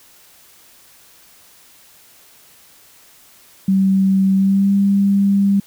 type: tone with pitch glide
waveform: sine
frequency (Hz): 192.4 to 198.61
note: G3 to G3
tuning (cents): -32 to +23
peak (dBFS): -11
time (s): 3.68-5.6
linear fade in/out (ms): 5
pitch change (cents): +55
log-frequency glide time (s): 4.34-4.73
effects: white hiss -48 dBFS RMS until 5.66 s